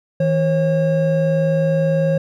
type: tone pair together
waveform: triangle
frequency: 161.3 / 542.5 Hz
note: E3 / C#5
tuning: -37 / -37 cents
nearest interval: octave + major sixth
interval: 2100 cents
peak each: -15 dBFS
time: 0.2-2.18 s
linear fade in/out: 5 ms
effects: none